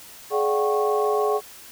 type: tone cluster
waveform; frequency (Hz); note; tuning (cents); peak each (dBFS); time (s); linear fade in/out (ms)
sine; 423 / 585 / 723 / 770 / 1099; G#4 / D5 / F#5 / G5 / C#6; +32 / -7 / -40 / -31 / -15; -21 / -29 / -29 / -28 / -27; 0.3-1.41; 50
effects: white hiss -44 dBFS RMS until 1.71 s